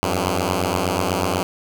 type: beating tone pair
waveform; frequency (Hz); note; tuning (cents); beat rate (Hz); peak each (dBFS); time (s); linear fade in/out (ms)
5% pulse; 87.31 / 95.61; F2 / G2; 0 / -43; 8.3; -11; 0.03-1.43; 0
effects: 7-bit